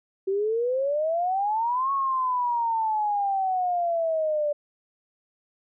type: exponential two-way sweep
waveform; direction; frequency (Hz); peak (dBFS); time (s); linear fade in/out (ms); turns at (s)
sine; up then down; 378.8 to 1108.7 to 583; -22; 0.27-4.53; 10; 1.92
effects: none